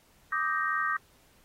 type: chord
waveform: sine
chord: Eb major seventh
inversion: third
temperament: equal with one note detuned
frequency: 1174.7 / 1257.5 / 1568 / 1864.7 Hz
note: D6 / Eb6 / G6 / Bb6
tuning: 0 / +18 / 0 / 0 cents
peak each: -32 dBFS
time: 0.32-0.97 s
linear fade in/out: 5 ms
effects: pink hiss -63 dBFS RMS until 1.44 s + AAC 48 kbps